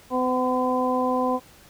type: harmonic tone with a mistuned harmonic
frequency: 254.2 Hz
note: C4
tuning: 50 cents flat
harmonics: 1 / 2 / 3 / 4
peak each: -25 / -25 / -28 / -26 dBFS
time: 0.1-1.4 s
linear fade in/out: 50 ms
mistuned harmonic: 3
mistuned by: -16 cents
effects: pink hiss -51 dBFS RMS until 1.69 s